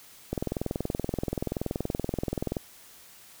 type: click train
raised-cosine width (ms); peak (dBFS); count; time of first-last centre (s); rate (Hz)
2; -15; 48; 0.33-2.568; 21
effects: white hiss -52 dBFS RMS until 3.4 s